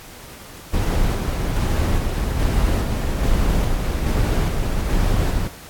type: noise with tremolo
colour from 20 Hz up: brown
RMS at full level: -18 dBFS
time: 0.73-5.48 s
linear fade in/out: 10 ms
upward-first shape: square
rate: 1.2 Hz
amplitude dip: 30%
effects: pink hiss -40 dBFS RMS until 5.69 s + AAC 64 kbps